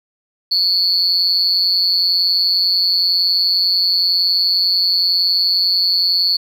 sine tone with amplitude modulation, 4435 Hz, C#8, in tune, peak -7 dBFS, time 0.51-6.37 s, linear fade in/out 10 ms, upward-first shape sine, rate 181 Hz, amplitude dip 100%, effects tanh soft clip ceiling -6 dBFS + 8-bit

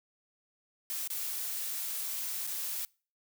blue noise with dropouts, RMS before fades -36 dBFS, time 0.9-2.85 s, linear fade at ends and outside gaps 0 ms, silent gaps 1.075-1.102 / 2.468-2.474 s, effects noise-tail reverb RT60 0.4 s tail -26 dB re dry

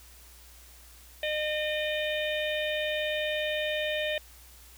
harmonic tone, 609 Hz, D#5, 37 cents flat, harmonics 1 / 3 / 4 / 5 / 6, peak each -30 / -35 / -36 / -37 / -38 dBFS, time 1.23-4.18 s, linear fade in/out 2 ms, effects added 60 Hz sine -53 dBFS peak until 4.77 s + white hiss -54 dBFS RMS until 4.77 s

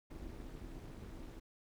brown noise with amplitude modulation, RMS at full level -45 dBFS, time 0.1-1.4 s, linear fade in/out 10 ms, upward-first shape sine, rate 297 Hz, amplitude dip 80%, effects none

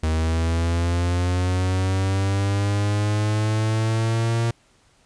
45% pulse linear sweep, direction up, 78.8 to 116.54 Hz, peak -19 dBFS, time 0.03-4.51 s, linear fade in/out 5 ms, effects pink hiss -59 dBFS RMS until 5.05 s + resampled to 22050 Hz

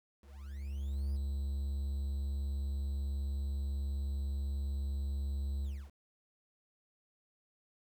triangle tone with ADSR envelope, 69.3 Hz, C#2, in tune, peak -29 dBFS, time 0.2-5.91 s, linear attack 960 ms, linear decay 6 ms, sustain -2 dB, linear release 270 ms, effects 10-bit

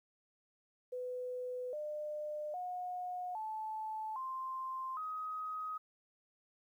sine tone with pitch steps, 500 / 601.5 / 723.6 / 870.6 / 1047.3 / 1259.9 Hz, B4 / D5 / F#5 / A5 / C6 / D#6, +21 / +41 / -39 / -19 / +1 / +21 cents, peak -38 dBFS, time 0.92-5.78 s, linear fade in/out 10 ms, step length 810 ms, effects 12-bit

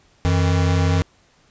square tone pair together, 89.5 / 159.36 Hz, F2 / D#3, +43 / +42 cents, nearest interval minor seventh, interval 999 cents, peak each -17 / -22 dBFS, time 0.25-1.02 s, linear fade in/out 0 ms, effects pink hiss -57 dBFS RMS until 1.5 s + resampled to 16000 Hz

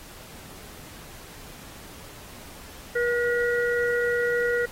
harmonic tone, 480 Hz, B4, 49 cents flat, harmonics 1 / 3 / 4, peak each -23 / -28 / -29 dBFS, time 2.95-4.66 s, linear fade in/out 10 ms, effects pink hiss -45 dBFS RMS until 4.71 s + AAC 48 kbps

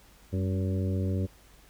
harmonic tone with a mistuned harmonic, 94.3 Hz, F#2, 33 cents sharp, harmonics 1 / 2 / 3 / 4 / 5 / 6, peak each -27 / -33 / -37 / -39 / -41 / -43 dBFS, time 0.32-1.27 s, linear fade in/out 20 ms, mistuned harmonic 2, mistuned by +54 cents, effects added 50 Hz sine -58 dBFS peak until 1.69 s + pink hiss -58 dBFS RMS until 1.69 s

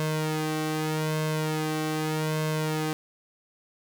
sawtooth tone with flanger, 155.56 Hz, D#3, in tune, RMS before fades -28 dBFS, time 0-2.93 s, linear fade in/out 0 ms, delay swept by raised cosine 1.9 to 2.63 ms, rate 0.82 Hz, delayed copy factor +0.75, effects none

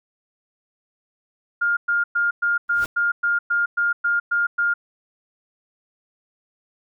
sine tone bursts, 1410 Hz, F6, 16 cents sharp, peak -17 dBFS, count 12, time 1.61-4.74 s, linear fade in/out 10 ms, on 160 ms, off 110 ms
pink noise with exponential growth, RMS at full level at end -30 dBFS, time 2.68-2.86 s, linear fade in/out 1 ms, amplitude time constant 37 ms
effects none

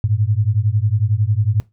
sine beating tone pair, 100.5 / 111.5 Hz, G2 / A2, +44 / +23 cents, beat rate 11 Hz, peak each -17 dBFS, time 0.04-1.6 s, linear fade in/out 0 ms, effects noise-tail reverb RT60 0.2 s tail -20 dB re dry

